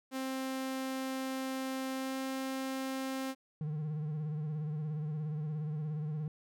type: tone with pitch glide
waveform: sawtooth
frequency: 263.7 to 265.2 Hz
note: C4 to C4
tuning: +14 to +23 cents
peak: -31 dBFS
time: 0.11-3.35 s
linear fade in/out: 50 ms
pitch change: +9 cents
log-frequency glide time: 1.95-2.19 s
type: tone with vibrato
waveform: triangle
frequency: 152.4 Hz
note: D#3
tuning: 36 cents flat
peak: -32 dBFS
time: 3.61-6.28 s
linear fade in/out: 2 ms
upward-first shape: sine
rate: 17 Hz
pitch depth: 59 cents each way
effects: none